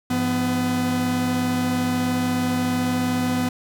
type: tone cluster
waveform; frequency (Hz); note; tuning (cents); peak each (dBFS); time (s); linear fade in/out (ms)
45% pulse; 102.4 / 171.5 / 250.3; G#2 / F3 / B3; -24 / -31 / +23; -30 / -29 / -21; 0.1-3.49; 5
effects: 8-bit